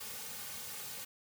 white noise with comb filter, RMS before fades -44 dBFS, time 0-1.05 s, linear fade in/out 10 ms, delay 3 ms, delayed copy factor -1, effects none

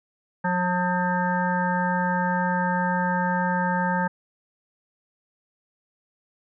harmonic tone with a mistuned harmonic, 179.8 Hz, F#3, 49 cents flat, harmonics 1 / 3 / 5 / 7 / 9 / 10, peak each -25 / -31 / -25 / -35 / -29 / -36 dBFS, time 0.44-4.08 s, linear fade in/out 10 ms, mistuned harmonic 9, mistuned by -34 cents, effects none

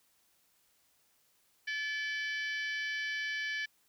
harmonic tone with a mistuned harmonic, 577 Hz, D5, 31 cents flat, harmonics 3 / 4 / 5 / 6 / 7 / 8 / 9 / 10, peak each -35 / -40 / -44 / -53 / -52 / -49 / -53 / -56 dBFS, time 1.67-3.66 s, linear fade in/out 10 ms, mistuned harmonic 5, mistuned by +90 cents, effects white hiss -71 dBFS RMS until 3.88 s

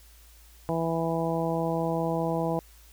harmonic tone, 164.81 Hz, E3, in tune, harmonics 1 / 2 / 3 / 4 / 5 / 6, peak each -30 / -32 / -31 / -32 / -34 / -37 dBFS, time 0.69-2.59 s, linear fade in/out 0 ms, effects added 56 Hz sine -52 dBFS peak until 2.92 s + white hiss -57 dBFS RMS until 2.92 s

